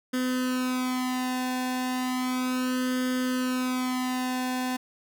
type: tone with flanger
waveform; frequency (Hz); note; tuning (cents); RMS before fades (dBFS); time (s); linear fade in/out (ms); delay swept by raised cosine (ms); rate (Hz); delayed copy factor
sawtooth; 254.1; B3; +49; -28; 0.13-4.77; 10; 0.61 to 1.15; 0.34; +0.95
effects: none